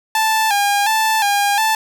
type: tone with vibrato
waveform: sawtooth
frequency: 844 Hz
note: G#5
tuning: 28 cents sharp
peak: -10 dBFS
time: 0.15-1.75 s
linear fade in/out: 2 ms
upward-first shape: square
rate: 1.4 Hz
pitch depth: 71 cents each way
effects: none